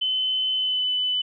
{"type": "tone with pitch glide", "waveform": "sine", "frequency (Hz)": [3042, 3002], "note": ["F#7", "F#7"], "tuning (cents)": [47, 24], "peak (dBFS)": -21, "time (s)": [0.01, 1.22], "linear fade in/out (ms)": 10, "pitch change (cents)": -23, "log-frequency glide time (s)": [0.55, 0.87], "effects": []}